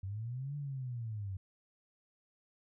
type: linear two-way sweep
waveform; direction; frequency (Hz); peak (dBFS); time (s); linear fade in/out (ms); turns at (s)
sine; up then down; 92.5 to 146.83 to 92.5; -37; 0.03-1.37; 5; 0.56
effects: none